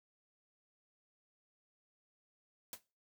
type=noise with exponential decay; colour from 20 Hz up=white; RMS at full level=-40 dBFS; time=2.73-2.81 s; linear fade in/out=1 ms; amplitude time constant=16 ms; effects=noise-tail reverb RT60 0.3 s tail -19 dB re dry